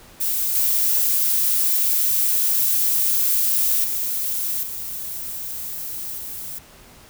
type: noise with level steps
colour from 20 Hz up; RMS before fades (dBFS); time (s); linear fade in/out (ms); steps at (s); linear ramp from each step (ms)
violet; -22 / -19 / -24 / -30 / -32; 0.2-6.59; 10; 0.55 / 3.84 / 4.63 / 6.18; 2
effects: pink hiss -47 dBFS RMS until 7.09 s